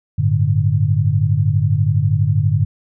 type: chord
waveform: sine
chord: G suspended second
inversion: none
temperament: just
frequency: 98 / 110.25 / 147 Hz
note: G2 / A2 / D3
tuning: 0 / +4 / +2 cents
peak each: -17 dBFS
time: 0.18-2.65 s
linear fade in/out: 10 ms
effects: none